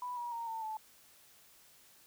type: tone with pitch steps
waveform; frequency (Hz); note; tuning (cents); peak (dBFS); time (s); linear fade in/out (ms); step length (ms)
sine; 987.8 / 957.5 / 928.1 / 899.6 / 871.9; B5 / A#5 / A#5 / A5 / A5; 0 / +46 / -8 / +38 / -16; -37; 0.02-0.77; 2; 150
effects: white hiss -62 dBFS RMS until 2.06 s